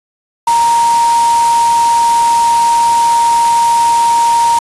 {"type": "tone in noise", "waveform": "sine", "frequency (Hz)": 934, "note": "A#5", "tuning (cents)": 3, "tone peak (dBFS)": -7, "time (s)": [0.47, 4.59], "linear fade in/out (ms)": 5, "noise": "white", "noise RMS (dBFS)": -21, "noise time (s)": [0.47, 4.59], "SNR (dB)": 11, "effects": ["resampled to 24000 Hz"]}